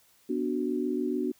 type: chord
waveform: sine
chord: B minor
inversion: none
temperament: equal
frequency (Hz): 246.9 / 293.7 / 370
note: B3 / D4 / F#4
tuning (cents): 0 / 0 / 0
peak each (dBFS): -31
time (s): 0.29-1.32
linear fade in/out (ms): 10
effects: white hiss -63 dBFS RMS until 1.39 s